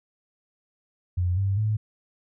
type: tone with pitch steps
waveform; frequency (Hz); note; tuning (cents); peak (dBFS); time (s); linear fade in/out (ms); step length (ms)
sine; 89.3 / 97.95 / 107.43; F2 / G2 / A2; +39 / -1 / -41; -21; 1.17-1.77; 10; 200
effects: none